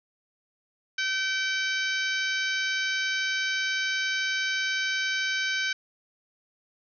harmonic tone, 769 Hz, G5, 33 cents flat, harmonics 2 / 3 / 4 / 5 / 6 / 7 / 8, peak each -28 / -32 / -34 / -36 / -38 / -39 / -40 dBFS, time 0.98-5.73 s, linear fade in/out 5 ms, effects none

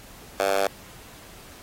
10% pulse tone with high-pass filter, 98 Hz, G2, in tune, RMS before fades -23 dBFS, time 0.4-0.67 s, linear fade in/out 0 ms, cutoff 630 Hz, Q 2.4, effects pink hiss -47 dBFS RMS until 1.62 s + AAC 48 kbps

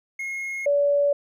triangle / sine tone pair in turn, 2157 / 572.8 Hz, C#7 / D5, -48 / -43 cents, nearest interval octave + major seventh, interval 2295 cents, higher first, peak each -26 / -17 dBFS, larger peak second, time 0.19-0.66 / 0.66-1.13 s, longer neither, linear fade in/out 5 ms, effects none

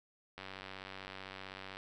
click train, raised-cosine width 0.3 ms, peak -29 dBFS, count 134, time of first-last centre 0.38-1.77 s, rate 95.7 Hz, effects none

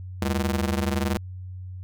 sawtooth ring-modulated tone, 138.59 Hz, C#3, in tune, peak -16 dBFS, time 0.22-1.17 s, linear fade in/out 2 ms, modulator 58.7 Hz, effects added 92 Hz sine -34 dBFS peak until 1.83 s

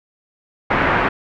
white low-pass noise, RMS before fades -17 dBFS, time 0.7-1.09 s, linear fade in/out 10 ms, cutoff 1900 Hz, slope 24 dB/octave, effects none

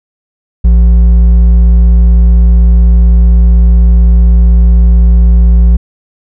sine tone with hard clipping, 57.9 Hz, A#1, 11 cents flat, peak -3 dBFS, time 0.64-5.77 s, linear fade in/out 10 ms, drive 5 dB, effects none

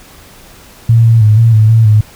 sine tone with pitch steps, 115 / 114.2 / 106.8 / 114.7 / 108.6 / 112.9 / 106.8 Hz, A#2 / A#2 / G#2 / A#2 / A2 / A2 / G#2, -23 / -35 / +49 / -28 / -22 / +45 / +49 cents, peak -3 dBFS, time 0.89-2.01 s, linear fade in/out 5 ms, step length 160 ms, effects pink hiss -38 dBFS RMS until 2.15 s

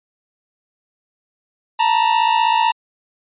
45% pulse tone pair together, 894 / 949.9 Hz, A5 / A#5, +27 / +32 cents, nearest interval minor second, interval 105 cents, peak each -16 dBFS, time 1.79-2.72 s, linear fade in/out 10 ms, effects resampled to 8000 Hz

